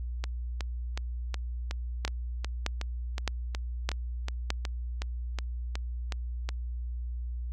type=two click trains; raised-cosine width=0.2 ms; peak=-17 / -11 dBFS; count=18 / 5; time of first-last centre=0.24-6.49 / 2.05-4.504 s; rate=2.72 / 1.63 Hz; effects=added 60 Hz sine -32 dBFS peak until 7.52 s